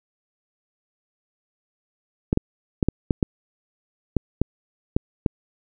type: clicks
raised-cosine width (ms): 3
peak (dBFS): -5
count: 10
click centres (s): 2.329 / 2.374 / 2.828 / 2.886 / 3.108 / 3.228 / 4.167 / 4.416 / 4.965 / 5.262
effects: none